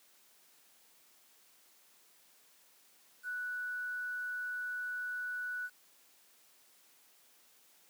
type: tone with quantisation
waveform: sine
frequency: 1480 Hz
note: F#6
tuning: in tune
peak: -36 dBFS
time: 3.23-5.7 s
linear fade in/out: 50 ms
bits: 10
effects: white hiss -65 dBFS RMS until 7.89 s + high-pass 200 Hz 12 dB/octave